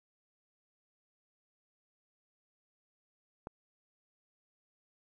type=click; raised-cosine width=1 ms; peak=-27 dBFS; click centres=3.471 s; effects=11-bit